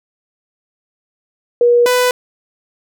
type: tone pair in turn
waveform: sine / sawtooth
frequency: 480 / 497.7 Hz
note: B4 / B4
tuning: -49 / +13 cents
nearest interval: minor second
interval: 62 cents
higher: second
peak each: -7 dBFS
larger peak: neither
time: 1.61-1.86 / 1.86-2.11 s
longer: neither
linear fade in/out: 2 ms
effects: none